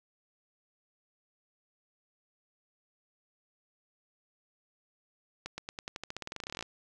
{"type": "accelerating click train", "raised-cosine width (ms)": 0.2, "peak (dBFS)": -21, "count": 23, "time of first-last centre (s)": [5.46, 6.626], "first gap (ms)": 120, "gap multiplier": 0.91, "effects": []}